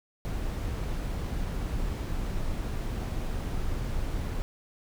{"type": "noise", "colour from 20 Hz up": "brown", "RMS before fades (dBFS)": -31, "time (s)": [0.25, 4.42], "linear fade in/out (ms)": 0, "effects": []}